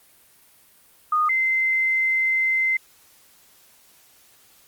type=tone pair in turn; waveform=sine; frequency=1232 / 2072 Hz; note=D#6 / C7; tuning=-17 / -17 cents; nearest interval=major sixth; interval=900 cents; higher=second; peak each=-17 / -18 dBFS; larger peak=first; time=1.12-1.29 / 1.29-2.77 s; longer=second; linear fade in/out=5 ms; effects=white hiss -55 dBFS RMS until 4.67 s + Opus 32 kbps